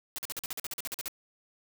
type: noise bursts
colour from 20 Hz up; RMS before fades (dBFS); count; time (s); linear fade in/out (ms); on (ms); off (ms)
white; -36; 14; 0.16-1.081; 0; 24; 45
effects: none